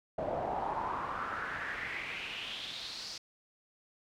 brown noise with band-pass filter sweep, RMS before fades -38 dBFS, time 0.18-3.18 s, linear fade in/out 5 ms, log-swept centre 600 to 5100 Hz, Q 4.6, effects none

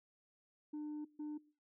sine tone bursts at uneven times, 300 Hz, D4, 37 cents sharp, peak -38 dBFS, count 2, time 0.73-1.05 / 1.19-1.38 s, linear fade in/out 10 ms, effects noise-tail reverb RT60 0.4 s tail -22 dB re dry + tanh soft clip ceiling -40 dBFS

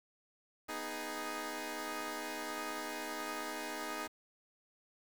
10% pulse chord, G# minor, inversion first, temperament equal, 246.9 / 311.1 / 415.3 Hz, B3 / D#4 / G#4, 0 / 0 / 0 cents, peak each -37 / -33 / -35 dBFS, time 0.68-4.08 s, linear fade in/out 20 ms, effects 9-bit

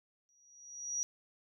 sine tone with exponential growth, 5780 Hz, F#8, 41 cents flat, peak -30 dBFS, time 0.29-1.03 s, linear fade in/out 0 ms, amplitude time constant 160 ms, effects none

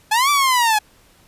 sawtooth linear two-way sweep, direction up then down, 830.6 to 1174.7 to 831 Hz, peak -10 dBFS, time 0.11-0.79 s, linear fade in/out 10 ms, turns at 0.3 s, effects pink hiss -53 dBFS RMS until 1.27 s + resampled to 32000 Hz

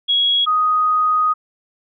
sine tone pair in turn, 3322 / 1247.4 Hz, G#7 / D#6, 0 / +4 cents, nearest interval octave + perfect fourth, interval 1696 cents, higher first, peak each -13 dBFS, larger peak neither, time 0.08-0.46 / 0.46-1.34 s, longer second, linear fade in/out 20 ms, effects none

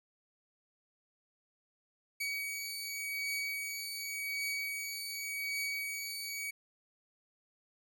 sawtooth beating tone pair, 2261 / 2261.88 Hz, C#7 / C#7, +34 / +34 cents, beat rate 0.88 Hz, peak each -39 / -34 dBFS, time 2.2-6.51 s, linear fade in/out 10 ms, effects none

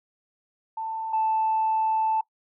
sine tone pair in turn, 889 / 879.8 Hz, A5 / A5, +18 / 0 cents, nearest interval unison, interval 18 cents, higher first, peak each -28 / -20 dBFS, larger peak second, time 0.77-1.13 / 1.13-2.21 s, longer second, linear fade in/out 5 ms, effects noise-tail reverb RT60 0.1 s tail -21 dB re dry + tanh soft clip ceiling -16 dBFS

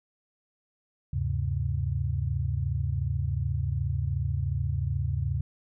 sine tone cluster, 76.8 / 99.5 / 133.4 Hz, D#2 / G2 / C3, -22 / +26 / +34 cents, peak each -30 dBFS, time 1.13-5.41 s, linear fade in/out 5 ms, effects none

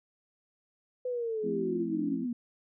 sine linear sweep, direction down, 507 to 233.1 Hz, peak -30 dBFS, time 1.05-2.33 s, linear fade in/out 5 ms
sine chord, F major seventh, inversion none, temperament equal, 174.61 / 220 / 261.6 / 329.6 Hz, F3 / A3 / C4 / E4, 0 / 0 / 0 / 0 cents, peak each -39 / -36 / -37 / -38 dBFS, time 1.42-2.27 s, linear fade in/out 50 ms
effects none

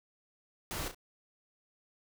pink noise with echo, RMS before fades -38 dBFS, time 0.71-0.88 s, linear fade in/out 0 ms, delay 33 ms, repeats 2, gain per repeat -8 dB, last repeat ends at 0.946 s, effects none

